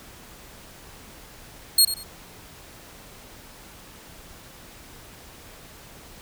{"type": "tone with echo", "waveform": "20% pulse", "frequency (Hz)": 4283, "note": "C8", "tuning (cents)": 40, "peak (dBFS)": -7, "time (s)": [1.78, 1.85], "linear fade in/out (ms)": 5, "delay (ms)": 92, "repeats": 2, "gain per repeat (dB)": -12, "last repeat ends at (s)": 2.034, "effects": ["pink hiss -46 dBFS RMS until 6.21 s"]}